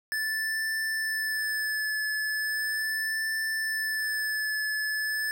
square tone with vibrato, 1745 Hz, A6, 15 cents flat, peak -28 dBFS, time 0.12-5.31 s, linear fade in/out 0 ms, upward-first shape sine, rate 0.38 Hz, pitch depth 21 cents each way, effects none

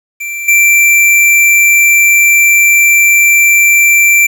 square tone with level steps, 2349 Hz, D7, in tune, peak -18 / -5 dBFS, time 0.2-4.27 s, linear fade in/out 10 ms, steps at 0.48 s, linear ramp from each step 5 ms, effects 7-bit

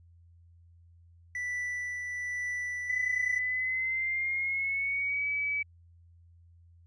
triangle tone with tremolo, 1973 Hz, B6, 2 cents flat, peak -29 dBFS, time 1.35-3.39 s, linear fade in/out 2 ms, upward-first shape triangle, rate 1.1 Hz, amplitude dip 35%
sine tone with pitch glide, 2003 to 2288 Hz, B6 to D7, +24 to -46 cents, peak -28 dBFS, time 2.89-5.63 s, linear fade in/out 10 ms, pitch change +230 cents, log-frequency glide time 3.48-5.28 s
effects added 85 Hz sine -55 dBFS peak until 6.86 s + resampled to 22050 Hz

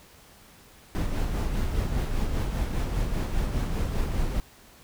brown noise with tremolo, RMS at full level -25 dBFS, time 0.95-4.4 s, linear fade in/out 0 ms, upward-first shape sine, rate 5 Hz, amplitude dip 40%, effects pink hiss -53 dBFS RMS until 4.83 s

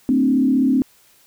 sine tone with frequency modulation, 261.6 Hz, C4, in tune, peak -13 dBFS, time 0.09-0.82 s, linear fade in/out 0 ms, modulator 35.7 Hz, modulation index 0.94, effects white hiss -54 dBFS RMS until 1.26 s

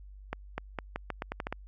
accelerating click train, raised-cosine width 0.5 ms, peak -18 dBFS, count 10, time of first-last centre 0.33-1.526 s, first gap 250 ms, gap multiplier 0.83, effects added 49 Hz sine -46 dBFS peak until 1.67 s

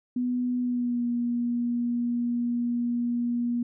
sine tone with pitch glide, 247.4 to 239.5 Hz, B3 to A#3, +3 to +47 cents, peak -24 dBFS, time 0.16-3.63 s, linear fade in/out 5 ms, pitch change -56 cents, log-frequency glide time 0.6-1.06 s, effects none

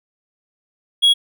triangle tone, 3322 Hz, G#7, in tune, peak -8 dBFS, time 1.02-1.14 s, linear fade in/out 20 ms, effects none

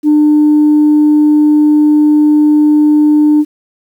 sine tone, 300 Hz, D4, 37 cents sharp, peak -3 dBFS, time 0.03-3.45 s, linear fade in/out 50 ms, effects tanh soft clip ceiling -2 dBFS + 7-bit

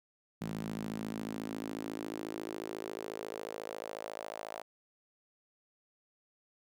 sawtooth tone with high-pass filter sweep, 54.1 Hz, A1, 29 cents flat, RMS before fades -41 dBFS, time 0.41-4.62 s, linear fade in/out 5 ms, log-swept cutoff 180 to 660 Hz, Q 3.2, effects none

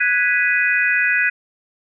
sine chord, G# minor seventh, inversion third, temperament equal, 1480 / 1661.2 / 1975.5 / 2489 Hz, F#6 / G#6 / B6 / D#7, 0 / 0 / 0 / 0 cents, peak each -20 dBFS, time 0-1.3 s, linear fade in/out 10 ms, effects none

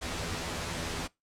pink noise with comb filter, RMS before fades -35 dBFS, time 0.01-1.08 s, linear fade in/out 20 ms, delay 12 ms, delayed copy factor +0.7, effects noise-tail reverb RT60 0.2 s tail -23 dB re dry + low-pass 8000 Hz 12 dB/octave

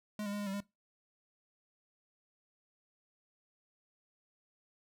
square tone with pitch steps, 210.3 / 202.2 / 206 / 204.7 / 193.9 / 202.2 Hz, G#3 / G#3 / G#3 / G#3 / G3 / G#3, +22 / -46 / -14 / -25 / -19 / -46 cents, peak -37 dBFS, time 0.19-0.604 s, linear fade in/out 2 ms, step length 69 ms, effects noise-tail reverb RT60 0.2 s tail -20 dB re dry

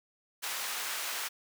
pink high-pass noise, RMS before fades -36 dBFS, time 0.42-1.29 s, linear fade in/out 20 ms, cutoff 1100 Hz, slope 12 dB/octave, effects none

